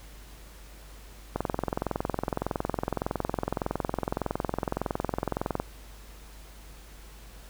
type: click train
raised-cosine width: 1 ms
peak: -13 dBFS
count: 93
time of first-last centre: 1.36-5.6 s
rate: 21.7 Hz
effects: added 50 Hz sine -46 dBFS peak until 7.49 s + pink hiss -52 dBFS RMS until 7.49 s